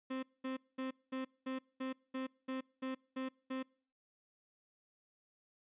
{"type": "tone bursts", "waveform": "35% pulse", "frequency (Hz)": 261.6, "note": "C4", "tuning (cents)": 0, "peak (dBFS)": -36, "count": 11, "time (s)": [0.1, 3.63], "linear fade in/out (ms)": 10, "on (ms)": 130, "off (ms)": 210, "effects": ["noise-tail reverb RT60 0.5 s tail -26 dB re dry", "resampled to 8000 Hz"]}